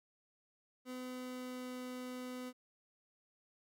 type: tone with pitch glide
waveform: 30% pulse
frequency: 253.3 to 251.8 Hz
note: B3 to B3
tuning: +44 to +34 cents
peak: -40 dBFS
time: 0.85-2.53 s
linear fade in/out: 50 ms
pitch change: -10 cents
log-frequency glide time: 0.99-1.79 s
effects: none